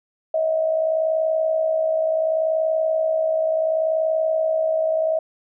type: tone with amplitude modulation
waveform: sine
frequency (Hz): 639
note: D#5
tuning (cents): +46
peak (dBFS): -15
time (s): 0.34-5.19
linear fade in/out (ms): 5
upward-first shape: sine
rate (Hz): 60.7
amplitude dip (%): 55
effects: none